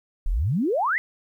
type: exponential sweep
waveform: sine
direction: up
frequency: 30.6 to 2093 Hz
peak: -20 dBFS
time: 0.26-0.98 s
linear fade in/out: 0 ms
effects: 10-bit